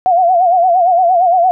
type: tone with vibrato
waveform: sine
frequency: 714 Hz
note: F5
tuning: 38 cents sharp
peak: -7 dBFS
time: 0.06-1.51 s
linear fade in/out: 0 ms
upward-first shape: sine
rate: 8.7 Hz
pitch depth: 99 cents each way
effects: none